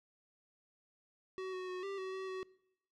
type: tone with pitch steps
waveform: square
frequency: 376.3 / 369.9 / 366.5 / 393.8 / 377.5 / 380.1 / 375.7 Hz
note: F#4 / F#4 / F#4 / G4 / F#4 / F#4 / F#4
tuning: +29 / 0 / -16 / +8 / +35 / +47 / +26 cents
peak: -40 dBFS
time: 1.38-2.43 s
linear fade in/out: 0 ms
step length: 150 ms
effects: noise-tail reverb RT60 0.8 s tail -22 dB re dry + low-pass 4000 Hz 12 dB/octave